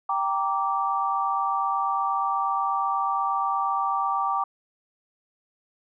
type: chord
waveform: sine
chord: G minor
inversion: none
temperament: equal with one note detuned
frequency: 784 / 932.3 / 1166.5 Hz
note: G5 / Bb5 / D6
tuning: 0 / 0 / -12 cents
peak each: -27 / -29 / -25 dBFS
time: 0.09-4.44 s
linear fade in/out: 5 ms
effects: none